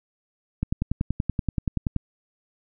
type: click train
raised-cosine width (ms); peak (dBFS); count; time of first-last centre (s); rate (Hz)
5; -11; 15; 0.63-1.963; 10.5
effects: none